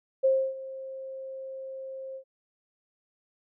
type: tone with ADSR envelope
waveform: sine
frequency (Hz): 531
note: C5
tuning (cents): +25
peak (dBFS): -18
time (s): 0.23-2.24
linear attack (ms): 19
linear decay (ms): 290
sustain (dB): -18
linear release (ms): 82
effects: none